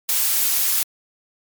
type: noise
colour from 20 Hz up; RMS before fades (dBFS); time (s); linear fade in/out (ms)
blue; -19; 0.09-0.83; 0
effects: MP3 96 kbps